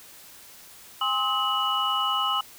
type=tone cluster; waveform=sine; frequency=811 / 1050 / 1280 / 2943 Hz; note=G#5 / C6 / D#6 / F#7; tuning=-41 / +6 / +49 / -10 cents; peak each=-32 / -29 / -26 / -27 dBFS; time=1.01-2.41 s; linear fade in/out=5 ms; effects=white hiss -48 dBFS RMS until 2.58 s